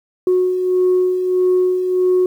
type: beating tone pair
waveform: sine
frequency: 364.8 / 366.4 Hz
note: F#4 / F#4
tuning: -24 / -17 cents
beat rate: 1.6 Hz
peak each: -21 / -12 dBFS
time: 0.27-2.26 s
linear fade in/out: 2 ms
effects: tanh soft clip ceiling -8 dBFS + 8-bit